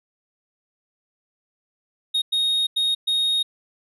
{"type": "tone bursts at uneven times", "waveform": "triangle", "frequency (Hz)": 3729, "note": "A#7", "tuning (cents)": 0, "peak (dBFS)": -17, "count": 4, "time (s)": [[2.14, 2.22], [2.32, 2.67], [2.76, 2.95], [3.07, 3.43]], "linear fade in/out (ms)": 10, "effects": ["resampled to 32000 Hz"]}